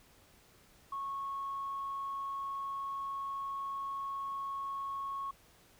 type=tone; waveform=sine; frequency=1100 Hz; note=C#6; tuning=14 cents flat; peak=-35 dBFS; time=0.92-5.31 s; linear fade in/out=5 ms; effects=tanh soft clip ceiling -31 dBFS + pink hiss -63 dBFS RMS until 5.79 s